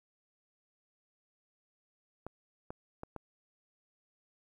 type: clicks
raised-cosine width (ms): 1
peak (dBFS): -27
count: 4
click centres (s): 2.266 / 2.705 / 3.034 / 3.163
effects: 11-bit